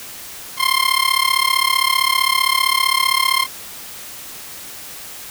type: tone with amplitude modulation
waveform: 15% pulse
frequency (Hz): 1056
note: C6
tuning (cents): +16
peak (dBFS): -4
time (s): 0.57-3.47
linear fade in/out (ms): 50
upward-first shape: sine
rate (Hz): 35.4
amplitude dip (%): 90
effects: white hiss -34 dBFS RMS until 5.3 s